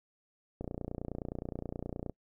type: click train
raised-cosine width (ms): 2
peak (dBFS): -24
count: 45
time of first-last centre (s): 0.61-2.096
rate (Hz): 29.6
effects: noise-tail reverb RT60 0.1 s tail -26 dB re dry